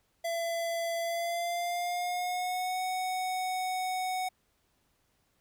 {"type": "tone with pitch glide", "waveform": "square", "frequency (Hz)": [673, 742.4], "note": ["E5", "F#5"], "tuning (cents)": [36, 6], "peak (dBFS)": -31, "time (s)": [0.24, 4.29], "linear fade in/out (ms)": 10, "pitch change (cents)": 170, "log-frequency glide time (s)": [1, 2.81], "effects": ["pink hiss -73 dBFS RMS until 5.4 s"]}